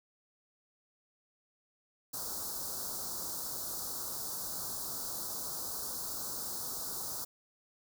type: band-stop noise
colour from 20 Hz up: white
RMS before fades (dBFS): -39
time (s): 2.13-7.25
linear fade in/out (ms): 10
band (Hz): 1400 to 4200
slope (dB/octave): 48
effects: none